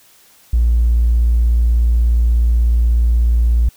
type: tone with tanh clipping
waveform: triangle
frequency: 58.27 Hz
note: A#1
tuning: in tune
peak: -9 dBFS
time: 0.53-3.69 s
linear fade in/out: 5 ms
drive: 1 dB
effects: white hiss -49 dBFS RMS until 3.76 s